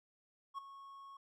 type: tone with ADSR envelope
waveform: triangle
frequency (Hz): 1100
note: C#6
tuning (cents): -14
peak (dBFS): -36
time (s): 0.54-1.17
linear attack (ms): 41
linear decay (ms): 9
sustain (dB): -13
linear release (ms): 4
effects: none